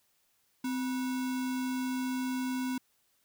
sine tone with sample-and-hold, 257.2 Hz, C4, 30 cents flat, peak -30 dBFS, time 0.64-2.78 s, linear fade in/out 5 ms, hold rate 1225 Hz, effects white hiss -72 dBFS RMS until 3.24 s

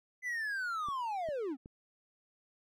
triangle linear sweep, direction down, 2037 to 241.6 Hz, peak -32 dBFS, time 0.22-1.57 s, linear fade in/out 50 ms
clicks, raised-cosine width 3 ms, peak -36 dBFS, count 3, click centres 0.886 / 1.288 / 1.659 s
effects none

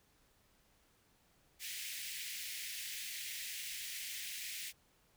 pink high-pass noise, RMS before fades -44 dBFS, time 1.59-4.73 s, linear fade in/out 50 ms, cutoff 1900 Hz, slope 48 dB/octave, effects pink hiss -71 dBFS RMS until 5.16 s

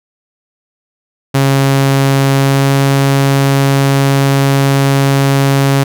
sawtooth tone with pitch glide, 136.8 to 137.75 Hz, C#3 to C#3, -23 to -11 cents, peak -4 dBFS, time 1.34-5.84 s, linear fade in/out 10 ms, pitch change +12 cents, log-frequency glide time 2.36-2.74 s, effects none

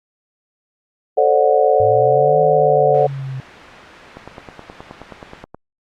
sine chord, D dominant seventh, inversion second, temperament just, 440.5 / 528.6 / 587.3 / 734.2 Hz, A4 / C5 / D5 / F#5, +2 / +18 / 0 / -14 cents, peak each -16 dBFS, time 1.17-3.07 s, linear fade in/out 10 ms
sine linear two-way sweep, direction up then down, 104.2 to 155.9 to 130.6 Hz, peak -23 dBFS, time 1.8-3.4 s, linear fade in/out 0 ms, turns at 2.4 s
white noise, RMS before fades -34 dBFS, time 2.94-5.44 s, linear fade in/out 2 ms
click train, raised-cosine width 1 ms, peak -18 dBFS, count 14, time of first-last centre 4.17-5.546 s, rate 9.45 Hz
effects low-pass 2000 Hz 12 dB/octave + Opus 48 kbps

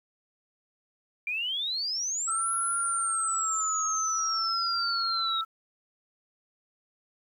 sine exponential two-way sweep, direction up then down, 2349 to 10548 to 3760 Hz, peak -28 dBFS, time 1.27-5.41 s, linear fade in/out 2 ms, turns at 2.53 s
sine tone with vibrato, 1328 Hz, E6, 12 cents sharp, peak -29 dBFS, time 2.27-5.45 s, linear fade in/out 20 ms, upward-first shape triangle, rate 0.48 Hz, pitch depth 72 cents each way
effects 10-bit

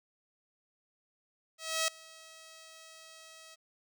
5% pulse tone with ADSR envelope, 643 Hz, E5, 43 cents flat, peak -16 dBFS, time 1.58-3.56 s, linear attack 300 ms, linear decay 3 ms, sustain -24 dB, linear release 23 ms, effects none

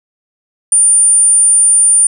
sine tone, 9210 Hz, D9, 35 cents flat, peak -5 dBFS, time 0.72-2.07 s, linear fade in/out 2 ms, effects none

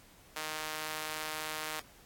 sawtooth tone with high-pass filter, 155.3 Hz, D#3, 3 cents flat, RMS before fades -39 dBFS, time 0.36-1.8 s, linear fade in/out 5 ms, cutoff 910 Hz, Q 0.57, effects pink hiss -59 dBFS RMS until 2.05 s + AAC 64 kbps

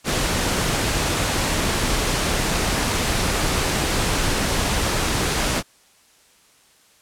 pink noise, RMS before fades -21 dBFS, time 0.04-5.63 s, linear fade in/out 50 ms, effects white hiss -55 dBFS RMS until 7.01 s + low-pass 10000 Hz 12 dB/octave

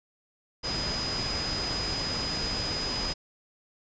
sine tone in noise, 4978 Hz, D#8, in tune, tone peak -31 dBFS, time 0.63-3.14 s, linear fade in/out 20 ms, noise pink, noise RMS -33 dBFS, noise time 0.63-3.14 s, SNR -1 dB, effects resampled to 16000 Hz

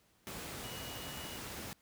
sine tone in noise, 2909 Hz, F#7, 30 cents flat, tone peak -50 dBFS, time 0.64-1.38 s, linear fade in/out 0 ms, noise pink, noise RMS -44 dBFS, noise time 0.27-1.73 s, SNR -9 dB, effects pink hiss -70 dBFS RMS until 1.81 s + high-pass 60 Hz 12 dB/octave

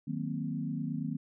sine chord, C half-diminished seventh, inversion first, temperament equal, 155.56 / 185 / 233.1 / 261.6 Hz, Eb3 / Gb3 / Bb3 / C4, 0 / 0 / 0 / 0 cents, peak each -36 / -40 / -37 / -38 dBFS, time 0.07-1.17 s, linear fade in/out 10 ms, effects none

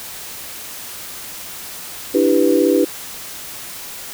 sine chord, E minor seventh, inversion third, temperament equal, 293.7 / 329.6 / 392 / 493.9 Hz, D4 / E4 / G4 / B4, 0 / 0 / 0 / 0 cents, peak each -17 dBFS, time 2.14-2.85 s, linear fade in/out 10 ms, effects white hiss -32 dBFS RMS until 4.13 s

